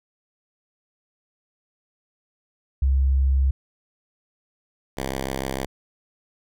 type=tone pair in turn; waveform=sine / 5% pulse; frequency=67.1 / 66.6 Hz; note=C2 / C2; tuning=+44 / +31 cents; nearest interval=unison; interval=13 cents; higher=first; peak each=-16 / -15 dBFS; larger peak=second; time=2.82-3.51 / 4.97-5.66 s; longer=neither; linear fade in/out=5 ms; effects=none